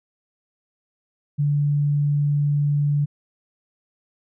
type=tone; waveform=sine; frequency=145.3 Hz; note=D3; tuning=18 cents flat; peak=-17 dBFS; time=1.38-3.06 s; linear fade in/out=20 ms; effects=none